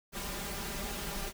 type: noise with comb filter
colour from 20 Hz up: pink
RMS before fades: -38 dBFS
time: 0.12-1.33 s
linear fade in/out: 50 ms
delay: 5 ms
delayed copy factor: +0.95
effects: none